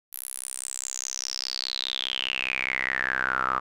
sawtooth tone with band-pass filter sweep, 64.9 Hz, C2, 13 cents flat, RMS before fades -30 dBFS, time 0.12-3.6 s, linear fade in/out 20 ms, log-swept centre 12000 to 1200 Hz, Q 9.6, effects none

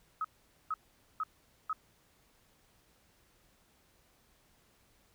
sine tone bursts, 1275 Hz, D#6, 42 cents sharp, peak -31 dBFS, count 4, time 0.21-1.73 s, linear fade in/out 2 ms, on 35 ms, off 460 ms, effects pink hiss -68 dBFS RMS until 5.14 s

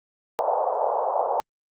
white band-pass noise, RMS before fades -24 dBFS, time 0.39-1.4 s, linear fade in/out 0 ms, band 490 to 930 Hz, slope 48 dB/octave, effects Opus 48 kbps

